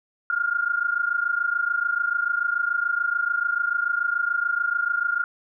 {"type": "tone pair together", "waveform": "sine", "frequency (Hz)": [1396.9, 1423.8], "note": ["F6", "F6"], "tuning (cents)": [0, 33], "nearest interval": "unison", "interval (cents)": 33, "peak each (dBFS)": -24, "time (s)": [0.3, 5.24], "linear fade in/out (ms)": 2, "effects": []}